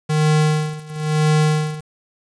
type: tone with tremolo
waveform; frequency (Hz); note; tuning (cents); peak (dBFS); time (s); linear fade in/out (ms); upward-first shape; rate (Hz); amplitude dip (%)
square; 153.5; D#3; -23; -13; 0.09-1.81; 10; sine; 0.99; 90
effects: resampled to 22050 Hz + 7-bit